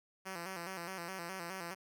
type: tone with vibrato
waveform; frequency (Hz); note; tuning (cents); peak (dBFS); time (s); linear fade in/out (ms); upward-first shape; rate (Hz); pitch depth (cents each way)
5% pulse; 180; F#3; -47; -30; 0.25-1.75; 20; square; 4.8; 94
effects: none